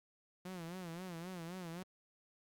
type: tone with vibrato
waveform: sawtooth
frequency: 175.3 Hz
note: F3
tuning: 7 cents sharp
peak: -40 dBFS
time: 0.45-1.83 s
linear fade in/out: 5 ms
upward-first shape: sine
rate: 3.8 Hz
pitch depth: 120 cents each way
effects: Opus 48 kbps